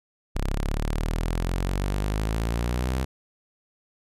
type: exponential sweep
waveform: sawtooth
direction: up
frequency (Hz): 32.7 to 65.9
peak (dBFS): -20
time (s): 0.35-3.05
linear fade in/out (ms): 10
effects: resampled to 32000 Hz